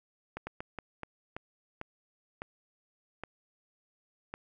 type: slowing click train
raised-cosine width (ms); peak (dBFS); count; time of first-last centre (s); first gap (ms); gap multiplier
0.5; -23; 10; 0.37-4.34; 100; 1.35
effects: none